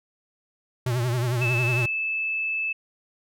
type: tone with vibrato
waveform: square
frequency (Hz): 122.2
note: B2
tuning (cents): -18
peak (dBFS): -23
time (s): 0.86-1.86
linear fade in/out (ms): 5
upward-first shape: triangle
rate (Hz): 11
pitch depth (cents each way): 110
type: tone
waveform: sine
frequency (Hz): 2621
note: E7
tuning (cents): -11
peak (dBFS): -24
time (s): 1.41-2.73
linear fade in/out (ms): 10
effects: none